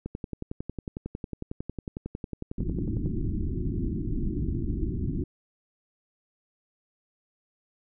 click train, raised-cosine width 3 ms, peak -20 dBFS, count 34, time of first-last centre 0.06-3.06 s, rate 11 Hz
pink low-pass noise, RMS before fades -29 dBFS, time 2.58-5.24 s, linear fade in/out 5 ms, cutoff 370 Hz, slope 96 dB/octave
effects none

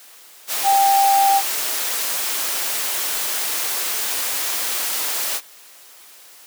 sine tone in noise, 789 Hz, G5, 11 cents sharp, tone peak -12 dBFS, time 0.63-1.42 s, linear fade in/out 50 ms, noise white, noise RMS -23 dBFS, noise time 0.47-5.41 s, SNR +8 dB, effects white hiss -45 dBFS RMS until 6.46 s + high-pass 400 Hz 12 dB/octave

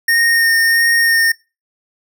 square tone with vibrato, 1840 Hz, A#6, 23 cents flat, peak -11 dBFS, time 0.08-1.32 s, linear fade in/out 5 ms, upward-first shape sine, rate 1.5 Hz, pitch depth 13 cents each way, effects noise-tail reverb RT60 0.3 s tail -25 dB re dry

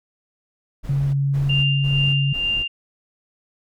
brown noise bursts, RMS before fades -33 dBFS, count 4, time 0.83-2.64 s, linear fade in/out 20 ms, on 310 ms, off 190 ms
sine tone, 139.2 Hz, C#3, 8 cents sharp, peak -17 dBFS, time 0.89-2.33 s, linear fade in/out 5 ms
sine tone with tremolo, 2794 Hz, F7, in tune, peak -18 dBFS, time 1.49-2.68 s, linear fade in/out 10 ms, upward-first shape sine, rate 2.2 Hz, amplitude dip 60%
effects none

